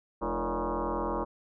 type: tone with frequency modulation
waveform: sine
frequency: 304.4 Hz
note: D#4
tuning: 38 cents flat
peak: -28 dBFS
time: 0.21-1.25 s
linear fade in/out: 20 ms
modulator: 130 Hz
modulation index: 6.6
effects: none